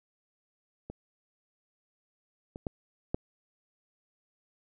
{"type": "clicks", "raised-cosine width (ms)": 2, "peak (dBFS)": [-26, -27, -19, -15], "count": 4, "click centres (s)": [0.9, 2.559, 2.668, 3.145], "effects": []}